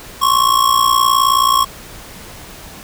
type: ring-modulated tone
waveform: square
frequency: 1092 Hz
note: C#6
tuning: 26 cents flat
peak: -8 dBFS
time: 0.21-1.65 s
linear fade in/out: 20 ms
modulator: 29.5 Hz
effects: pink hiss -35 dBFS RMS until 2.83 s